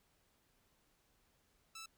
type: tone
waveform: 10% pulse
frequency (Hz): 1318.5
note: E6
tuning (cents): 0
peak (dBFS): -40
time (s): 1.75-1.86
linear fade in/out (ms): 5
effects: pink hiss -75 dBFS RMS until 1.97 s